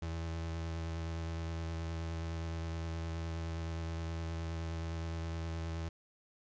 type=tone with vibrato; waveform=35% pulse; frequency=82.3 Hz; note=E2; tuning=2 cents flat; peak=-35 dBFS; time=0.02-5.89 s; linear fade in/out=5 ms; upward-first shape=sine; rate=9.6 Hz; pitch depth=17 cents each way; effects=resampled to 16000 Hz + 11-bit